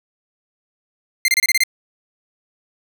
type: tone bursts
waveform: sawtooth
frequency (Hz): 2093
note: C7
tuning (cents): 0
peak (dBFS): -9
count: 7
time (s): 1.25-1.636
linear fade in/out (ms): 2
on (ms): 32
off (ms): 27
effects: none